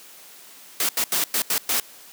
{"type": "noise bursts at uneven times", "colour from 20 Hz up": "white", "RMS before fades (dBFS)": -22, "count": 6, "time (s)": [[0.8, 0.89], [0.97, 1.04], [1.12, 1.24], [1.34, 1.42], [1.5, 1.58], [1.69, 1.8]], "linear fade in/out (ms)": 2, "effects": ["white hiss -46 dBFS RMS until 2.12 s", "high-pass 200 Hz 12 dB/octave"]}